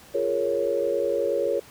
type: chord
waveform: sine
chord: Bb minor seventh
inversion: second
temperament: equal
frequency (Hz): 349.2 / 415.3 / 466.2 / 554.4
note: F4 / Ab4 / Bb4 / Db5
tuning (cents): 0 / 0 / 0 / 0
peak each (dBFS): -31 / -28 / -27 / -25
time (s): 0.14-1.6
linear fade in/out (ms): 10
effects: pink hiss -49 dBFS RMS until 1.7 s + high-pass 60 Hz 12 dB/octave